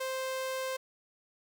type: tone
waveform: sawtooth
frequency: 523.3 Hz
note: C5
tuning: in tune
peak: -29 dBFS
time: 0-0.77 s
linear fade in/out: 10 ms
effects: none